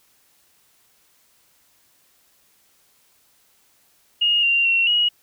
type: tone with pitch steps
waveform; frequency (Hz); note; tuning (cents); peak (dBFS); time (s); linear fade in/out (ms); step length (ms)
sine; 2857 / 2772 / 2729 / 2898; F7 / F7 / F7 / F#7; +39 / -14 / -41 / -37; -15; 4.21-5.09; 10; 220
effects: white hiss -60 dBFS RMS until 5.22 s